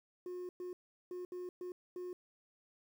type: tone bursts at uneven times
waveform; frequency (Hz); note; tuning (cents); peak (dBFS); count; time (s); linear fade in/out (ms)
sine; 360; F#4; -47; -38; 6; 0.26-0.49 / 0.6-0.73 / 1.11-1.25 / 1.32-1.49 / 1.61-1.72 / 1.96-2.13; 2
effects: tanh soft clip ceiling -40 dBFS + 11-bit